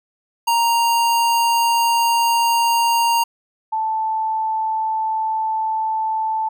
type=tone pair in turn; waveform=square / sine; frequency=932.3 / 879 Hz; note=A#5 / A5; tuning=0 / -2 cents; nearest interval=minor second; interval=102 cents; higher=first; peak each=-15 / -18 dBFS; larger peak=first; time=0.47-3.24 / 3.72-6.49 s; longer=neither; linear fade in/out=10 ms; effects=none